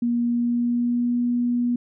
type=tone with pitch glide; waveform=sine; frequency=238 to 242 Hz; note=A#3 to B3; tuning=+36 to -35 cents; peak=-19 dBFS; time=0.02-1.76 s; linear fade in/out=5 ms; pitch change=+29 cents; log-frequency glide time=0.25-1.19 s; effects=none